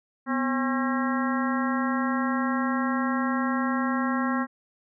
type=harmonic tone with a mistuned harmonic; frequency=270 Hz; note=C#4; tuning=45 cents flat; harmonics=1 / 2 / 3 / 4 / 5 / 6 / 7; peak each=-25 / -36 / -35 / -31 / -34 / -35 / -36 dBFS; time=0.26-4.47 s; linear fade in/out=50 ms; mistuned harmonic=1; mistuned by=-130 cents; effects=none